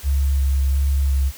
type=tone with vibrato; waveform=sine; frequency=68.6 Hz; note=C#2; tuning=17 cents flat; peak=-15 dBFS; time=0.03-1.32 s; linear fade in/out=50 ms; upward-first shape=square; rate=1.4 Hz; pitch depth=14 cents each way; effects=white hiss -40 dBFS RMS until 1.37 s